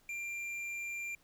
sine tone with tanh clipping, 2378 Hz, D7, 21 cents sharp, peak -39 dBFS, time 0.09-1.15 s, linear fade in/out 2 ms, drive 9 dB, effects pink hiss -68 dBFS RMS until 1.23 s

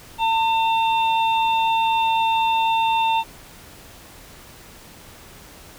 harmonic tone, 901 Hz, A5, 41 cents sharp, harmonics 1 / 3 / 4, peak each -17 / -27 / -29 dBFS, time 0.18-3.24 s, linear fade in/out 50 ms, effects pink hiss -44 dBFS RMS until 5.78 s

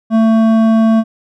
sine tone with hard clipping, 223.2 Hz, A3, 25 cents sharp, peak -9 dBFS, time 0.1-1.04 s, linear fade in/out 50 ms, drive 10 dB, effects none

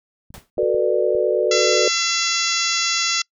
clicks, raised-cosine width 5 ms, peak -30 dBFS, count 6, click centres 0.305 / 0.38 / 0.574 / 0.631 / 0.746 / 1.151 s
pink noise with exponential decay, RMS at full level -35 dBFS, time 0.34-0.5 s, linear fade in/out 0 ms, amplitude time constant 34 ms
sine chord, B minor seventh, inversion second, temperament just, 370.4 / 444.5 / 493.9 / 592.7 Hz, F#4 / A4 / B4 / D5, +2 / +18 / 0 / +16 cents, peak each -21 dBFS, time 0.58-1.88 s, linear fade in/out 2 ms
harmonic tone, 677 Hz, E5, 46 cents sharp, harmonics 2 / 3 / 4 / 5 / 6 / 7 / 8 / 9 / 10, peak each -27 / -27 / -27 / -27 / -27 / -27 / -27 / -27 / -27 dBFS, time 1.51-3.22 s, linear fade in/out 5 ms
effects noise-tail reverb RT60 0.1 s tail -26 dB re dry

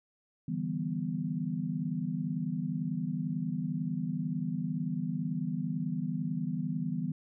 sine chord, E minor seventh, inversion third, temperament equal, 146.83 / 164.81 / 196 / 246.9 Hz, D3 / E3 / G3 / B3, 0 / 0 / 0 / 0 cents, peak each -39 / -34 / -37 / -36 dBFS, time 0.48-7.12 s, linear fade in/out 5 ms, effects none

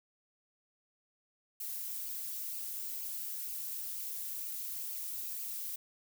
violet noise with flanger, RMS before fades -40 dBFS, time 1.6-5.76 s, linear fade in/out 5 ms, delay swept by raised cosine 0.53 to 3.53 ms, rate 2.1 Hz, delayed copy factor -0.5, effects none

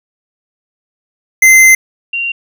square / sine tone pair in turn, 2071 / 2764 Hz, C7 / F7, -18 / -19 cents, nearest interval perfect fourth, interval 499 cents, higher second, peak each -3 / -14 dBFS, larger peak first, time 1.42-1.75 / 2.13-2.32 s, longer first, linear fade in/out 5 ms, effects none

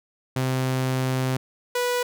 sawtooth tone pair in turn, 130 / 490.8 Hz, C3 / B4, -11 / -11 cents, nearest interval octave + major seventh, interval 2300 cents, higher second, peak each -18 dBFS, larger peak neither, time 0.36-1.37 / 1.75-2.03 s, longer first, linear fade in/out 5 ms, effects none

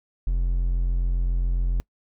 triangle tone, 43.65 Hz, F1, in tune, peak -18 dBFS, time 0.27-1.8 s, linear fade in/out 0 ms, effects noise-tail reverb RT60 0.1 s tail -25 dB re dry

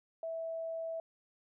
sine tone, 655 Hz, E5, 11 cents flat, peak -36 dBFS, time 0.23-1 s, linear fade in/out 2 ms, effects none

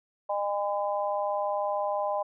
harmonic tone, 202.9 Hz, G#3, 40 cents flat, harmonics 3 / 4 / 5, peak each -29 / -31 / -33 dBFS, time 0.29-2.23 s, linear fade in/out 10 ms, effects none

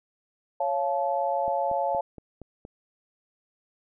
sine chord, Db augmented, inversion none, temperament just, 554.4 / 693 / 866.2 Hz, Db5 / F5 / A5, 0 / -14 / -27 cents, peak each -28 dBFS, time 0.6-2.01 s, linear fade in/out 5 ms
click train, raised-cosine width 2 ms, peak -28 dBFS, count 6, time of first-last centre 1.48-2.651 s, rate 4.27 Hz
effects none

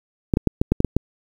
clicks, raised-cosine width 3 ms, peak -3 dBFS, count 8, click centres 0.338 / 0.371 / 0.473 / 0.615 / 0.72 / 0.804 / 0.847 / 0.966 s, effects 7-bit

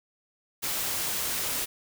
white noise, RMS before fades -30 dBFS, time 0.62-1.66 s, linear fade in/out 20 ms, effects none

